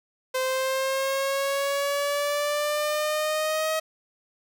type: exponential sweep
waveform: sawtooth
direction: up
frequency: 516 to 635 Hz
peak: -20 dBFS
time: 0.34-3.8 s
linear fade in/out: 10 ms
effects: none